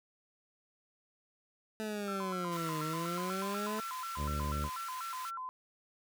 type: linear two-way sweep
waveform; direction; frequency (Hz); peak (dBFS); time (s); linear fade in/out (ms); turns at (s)
20% pulse; down then up; 218.8 to 153.3 to 218.8; -31; 1.8-3.8; 0; 2.81
type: tone with vibrato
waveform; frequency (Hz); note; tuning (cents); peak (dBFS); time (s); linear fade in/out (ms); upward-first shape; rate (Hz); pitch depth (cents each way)
sine; 1174.7; D6; 0; -38; 2.08-5.49; 0; square; 4.1; 240
type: high-pass noise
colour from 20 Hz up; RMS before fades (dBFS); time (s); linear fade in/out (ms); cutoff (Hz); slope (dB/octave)
pink; -48; 2.51-5.31; 20; 1100; 96
type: harmonic tone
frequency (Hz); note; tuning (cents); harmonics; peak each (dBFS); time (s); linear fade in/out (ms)
73.5; D2; +2; 1 / 2 / 3 / 4 / 5 / 6 / 7 / 8; -35 / -40 / -43 / -49 / -51 / -53 / -51 / -51; 4.16-4.7; 50
effects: none